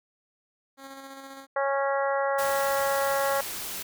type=tone with tremolo; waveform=10% pulse; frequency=271.4 Hz; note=C#4; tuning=36 cents flat; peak=-32 dBFS; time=0.77-1.47 s; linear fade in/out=50 ms; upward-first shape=square; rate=15 Hz; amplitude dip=30%
type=harmonic tone; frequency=275.9 Hz; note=C#4; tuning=8 cents flat; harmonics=2 / 3 / 4 / 5 / 6 / 7; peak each=-26 / -30 / -32 / -34 / -36 / -37 dBFS; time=1.56-3.41 s; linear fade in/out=5 ms
type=noise; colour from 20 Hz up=white; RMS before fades=-35 dBFS; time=2.38-3.83 s; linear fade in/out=10 ms
effects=none